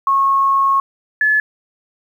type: tone pair in turn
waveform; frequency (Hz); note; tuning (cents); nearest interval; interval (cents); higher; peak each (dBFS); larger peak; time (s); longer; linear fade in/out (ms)
sine; 1093 / 1719.6; C#6 / A6; -25 / -40; minor sixth; 785; second; -11; neither; 0.07-0.8 / 1.21-1.4; first; 2
effects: 8-bit